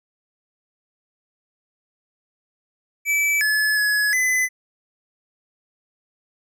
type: tone with pitch steps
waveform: square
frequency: 2308 / 1715 / 1691 / 2017 Hz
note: D7 / A6 / G#6 / B6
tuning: -31 / -45 / +31 / +36 cents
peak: -18 dBFS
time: 3.05-4.49 s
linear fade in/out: 50 ms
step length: 360 ms
effects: none